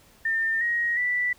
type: tone with pitch steps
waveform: sine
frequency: 1804 / 1885 / 1969.5 Hz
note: A6 / A#6 / B6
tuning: +43 / +19 / -5 cents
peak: -22 dBFS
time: 0.25-1.33 s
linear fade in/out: 5 ms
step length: 360 ms
effects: pink hiss -56 dBFS RMS until 1.38 s